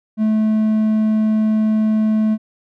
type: tone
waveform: triangle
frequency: 216.8 Hz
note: A3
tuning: 25 cents flat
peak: -11 dBFS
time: 0.17-2.38 s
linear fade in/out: 50 ms
effects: none